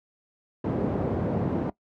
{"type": "band-pass noise", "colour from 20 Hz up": "pink", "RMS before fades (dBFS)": -27, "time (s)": [0.64, 1.7], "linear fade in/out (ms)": 5, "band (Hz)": [110, 510], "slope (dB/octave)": 12, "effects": ["noise-tail reverb RT60 0.1 s tail -20 dB re dry", "high-pass 60 Hz 12 dB/octave"]}